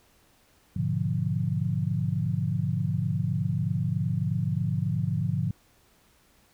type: chord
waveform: sine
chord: G# diminished seventh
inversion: none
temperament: equal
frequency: 103.83 / 123.47 / 146.83 / 174.61 Hz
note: G#2 / B2 / D3 / F3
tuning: 0 / 0 / 0 / 0 cents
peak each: -30 / -31 / -29 / -30 dBFS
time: 0.76-5.51 s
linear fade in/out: 5 ms
effects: pink hiss -62 dBFS RMS until 6.53 s